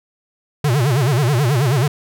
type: tone with vibrato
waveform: square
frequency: 132.3 Hz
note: C3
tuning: 20 cents sharp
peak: -14 dBFS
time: 0.64-1.88 s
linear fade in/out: 5 ms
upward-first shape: sine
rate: 9.3 Hz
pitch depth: 240 cents each way
effects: none